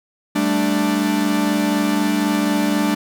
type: chord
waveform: 45% pulse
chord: G suspended second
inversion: none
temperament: equal with one note detuned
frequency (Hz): 196 / 220 / 294.5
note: G3 / A3 / D4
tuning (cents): 0 / 0 / +5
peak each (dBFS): -22 / -22 / -19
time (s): 0.35-2.95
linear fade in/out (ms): 10
effects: none